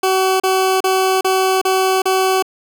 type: tone bursts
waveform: 20% pulse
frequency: 378.1 Hz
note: F#4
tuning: 38 cents sharp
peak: -8 dBFS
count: 6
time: 0.03-2.425 s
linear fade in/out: 5 ms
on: 370 ms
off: 35 ms
effects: none